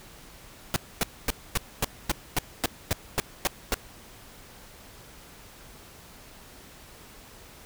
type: noise bursts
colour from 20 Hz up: pink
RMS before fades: -24 dBFS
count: 12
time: 0.74-3.742 s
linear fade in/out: 0 ms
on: 21 ms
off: 250 ms
effects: pink hiss -49 dBFS RMS until 7.65 s